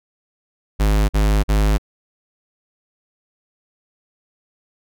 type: tone bursts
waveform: square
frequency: 51.91 Hz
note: G#1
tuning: in tune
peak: -14 dBFS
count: 3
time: 0.79-1.782 s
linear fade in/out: 20 ms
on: 300 ms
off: 46 ms
effects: none